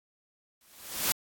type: noise with exponential growth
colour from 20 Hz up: white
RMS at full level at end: -24 dBFS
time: 0.61-1.12 s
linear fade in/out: 1 ms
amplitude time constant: 110 ms
effects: AAC 64 kbps